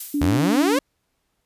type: noise with exponential decay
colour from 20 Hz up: violet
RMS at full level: -27 dBFS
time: 0-0.56 s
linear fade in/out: 5 ms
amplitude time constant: 120 ms
type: tone with vibrato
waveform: sine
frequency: 288.7 Hz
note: D4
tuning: 30 cents flat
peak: -19 dBFS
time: 0.14-0.79 s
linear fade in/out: 5 ms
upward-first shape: sine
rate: 11 Hz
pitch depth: 12 cents each way
type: exponential sweep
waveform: sawtooth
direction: up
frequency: 73.42 to 573 Hz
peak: -15 dBFS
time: 0.21-0.79 s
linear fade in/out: 5 ms
effects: pink hiss -72 dBFS RMS until 1.45 s + resampled to 32000 Hz